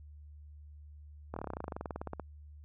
slowing click train, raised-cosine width 1 ms, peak -24 dBFS, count 22, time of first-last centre 1.34-2.197 s, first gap 24 ms, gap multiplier 1.05, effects added 74 Hz sine -49 dBFS peak until 2.64 s

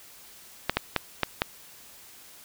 clicks, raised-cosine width 0.3 ms, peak -6 dBFS, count 5, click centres 0.696 / 0.77 / 0.963 / 1.233 / 1.419 s, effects white hiss -50 dBFS RMS until 2.44 s

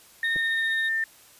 sine tone with pitch glide, 1828 to 1799.7 Hz, A#6 to A6, -34 to +39 cents, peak -23 dBFS, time 0.23-1.04 s, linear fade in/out 2 ms, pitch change -27 cents, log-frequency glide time 0.37-0.77 s
triangle tone with tremolo, 3729 Hz, A#7, in tune, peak -29 dBFS, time 0.24-0.89 s, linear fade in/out 5 ms, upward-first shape sine, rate 15 Hz, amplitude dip 50%
clicks, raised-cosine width 2 ms, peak -27 dBFS, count 2, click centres 0.359 / 0.365 s
effects white hiss -53 dBFS RMS until 1.39 s + resampled to 32000 Hz

